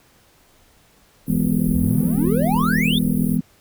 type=band-stop noise; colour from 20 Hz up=pink; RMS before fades=-29 dBFS; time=1.26-3.39 s; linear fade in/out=50 ms; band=510 to 9400 Hz; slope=96 dB/octave
type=chord; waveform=sine; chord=E major; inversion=none; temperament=just; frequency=164.81 / 206 / 247.2 Hz; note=E3 / G#3 / B3; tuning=0 / -14 / +2 cents; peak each=-21 dBFS; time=1.28-3.41 s; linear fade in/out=5 ms
type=exponential sweep; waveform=triangle; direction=up; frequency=64.8 to 3729 Hz; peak=-19 dBFS; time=1.74-2.99 s; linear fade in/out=10 ms
effects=pink hiss -55 dBFS RMS until 3.6 s